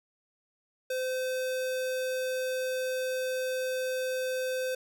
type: tone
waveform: square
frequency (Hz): 514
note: C5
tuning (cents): -31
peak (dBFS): -30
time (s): 0.9-4.75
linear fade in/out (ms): 5
effects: none